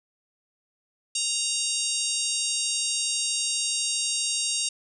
harmonic tone with a mistuned harmonic, 932.3 Hz, A#5, in tune, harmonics 3 / 4 / 5 / 6 / 7 / 8 / 9 / 10, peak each -33 / -33 / -33 / -33 / -33 / -33 / -33 / -33 dBFS, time 1.15-4.69 s, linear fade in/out 5 ms, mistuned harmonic 10, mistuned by -48 cents, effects none

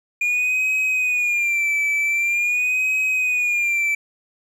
triangle tone with vibrato, 2420 Hz, D#7, 49 cents flat, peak -16 dBFS, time 0.21-3.95 s, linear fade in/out 5 ms, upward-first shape sine, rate 0.45 Hz, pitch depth 80 cents each way, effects 9-bit

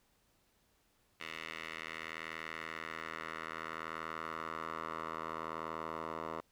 10% pulse tone with band-pass filter sweep, 80.6 Hz, E2, 38 cents flat, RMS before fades -43 dBFS, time 1.2-6.41 s, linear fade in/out 5 ms, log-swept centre 2400 to 890 Hz, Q 2.1, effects pink hiss -73 dBFS RMS until 6.51 s

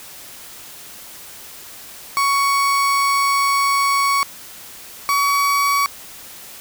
35% pulse tone pair in turn, 1116 / 1129.6 Hz, C#6 / C#6, +11 / +32 cents, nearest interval unison, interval 21 cents, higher second, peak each -13 dBFS, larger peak neither, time 2.17-4.23 / 5.09-5.86 s, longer first, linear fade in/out 0 ms, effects white hiss -38 dBFS RMS until 6.6 s

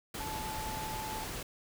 sine tone in noise, 870 Hz, A5, 20 cents flat, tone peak -39 dBFS, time 0.2-1.24 s, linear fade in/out 5 ms, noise pink, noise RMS -40 dBFS, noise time 0.14-1.43 s, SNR -2 dB, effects none

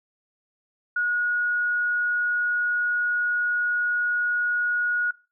sine tone, 1450 Hz, F#6, 35 cents flat, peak -21 dBFS, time 0.96-5.11 s, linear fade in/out 5 ms, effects noise-tail reverb RT60 0.3 s tail -20 dB re dry

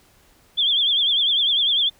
sine tone with vibrato, 3358 Hz, G#7, 18 cents sharp, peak -16 dBFS, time 0.57-1.9 s, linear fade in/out 20 ms, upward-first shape triangle, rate 10 Hz, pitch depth 120 cents each way, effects pink hiss -56 dBFS RMS until 1.99 s

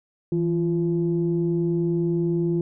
sine tone pair together, 164.81 / 344.9 Hz, E3 / F4, 0 / -22 cents, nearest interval octave + minor second, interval 1278 cents, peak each -22 dBFS, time 0.32-2.61 s, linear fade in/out 2 ms, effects tanh soft clip ceiling -13 dBFS

